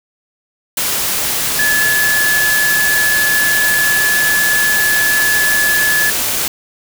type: tone in noise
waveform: sine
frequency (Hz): 1714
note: A6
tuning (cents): -46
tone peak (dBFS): -12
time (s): 1.59-6.1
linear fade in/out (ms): 2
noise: white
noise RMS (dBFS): -17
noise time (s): 0.77-6.48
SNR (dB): +2
effects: none